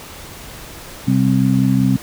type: harmonic tone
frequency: 65.41 Hz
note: C2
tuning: in tune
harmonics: 2 / 3 / 4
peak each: -16 / -16 / -16 dBFS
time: 1.07-1.97 s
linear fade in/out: 10 ms
effects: pink hiss -35 dBFS RMS until 2.02 s